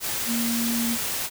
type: tone in noise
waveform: sine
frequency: 233.1 Hz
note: A#3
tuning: in tune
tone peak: -24 dBFS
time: 0.26-0.98 s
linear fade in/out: 50 ms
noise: white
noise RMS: -28 dBFS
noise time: 0-1.3 s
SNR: +1 dB
effects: none